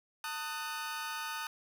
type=chord; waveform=sawtooth; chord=D# diminished; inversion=second; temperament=just; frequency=896 / 1244.5 / 1493.4 Hz; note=A5 / D#6 / F#6; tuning=+31 / 0 / +16 cents; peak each=-38 / -37 / -38 dBFS; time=0.24-1.47 s; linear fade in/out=2 ms; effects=none